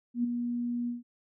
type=tone with ADSR envelope; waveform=sine; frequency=240.3 Hz; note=B3; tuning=47 cents flat; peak=-23 dBFS; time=0.14-1.03 s; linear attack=100 ms; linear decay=11 ms; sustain=-6 dB; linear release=150 ms; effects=none